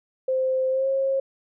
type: tone with pitch glide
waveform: sine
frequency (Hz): 521 to 539.1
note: C5 to C#5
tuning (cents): -7 to -48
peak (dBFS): -20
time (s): 0.28-1.2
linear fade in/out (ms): 5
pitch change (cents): +59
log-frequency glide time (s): 0.7-0.88
effects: none